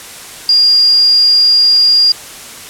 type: tone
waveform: sine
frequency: 4821 Hz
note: D8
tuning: 45 cents sharp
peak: -5 dBFS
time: 0.49-2.12 s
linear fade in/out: 2 ms
effects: white hiss -30 dBFS RMS until 2.69 s + low-pass 11000 Hz 12 dB/octave